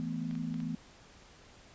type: chord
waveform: sine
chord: E suspended fourth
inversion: none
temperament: equal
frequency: 164.81 / 220 / 246.9 Hz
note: E3 / A3 / B3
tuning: 0 / 0 / 0 cents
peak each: -37 / -39 / -37 dBFS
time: 0-0.75 s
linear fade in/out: 0 ms
type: clicks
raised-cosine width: 0.3 ms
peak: -35 dBFS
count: 4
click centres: 0.311 / 0.353 / 0.542 / 0.603 s
effects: pink hiss -57 dBFS RMS until 1.74 s + resampled to 16000 Hz